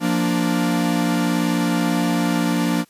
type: chord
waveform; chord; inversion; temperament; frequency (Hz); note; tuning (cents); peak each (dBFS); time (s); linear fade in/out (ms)
45% pulse; Bb major; second; equal; 174.61 / 233.1 / 293.7; F3 / Bb3 / D4; 0 / 0 / 0; -22; 0-2.85; 50
effects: white hiss -57 dBFS RMS until 2.89 s + resampled to 32000 Hz